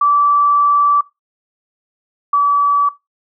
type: tone pair in turn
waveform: sine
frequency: 1159 / 1147.7 Hz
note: D6 / D6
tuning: -23 / -40 cents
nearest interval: unison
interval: 17 cents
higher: first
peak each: -9 dBFS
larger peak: neither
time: 0.01-1.01 / 2.33-2.89 s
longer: first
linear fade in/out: 5 ms
effects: noise-tail reverb RT60 0.2 s tail -19 dB re dry